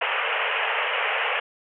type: band-pass noise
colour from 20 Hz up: white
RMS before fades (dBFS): -25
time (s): 0.01-1.4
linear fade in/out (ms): 5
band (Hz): 430 to 3000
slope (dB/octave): 96
effects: none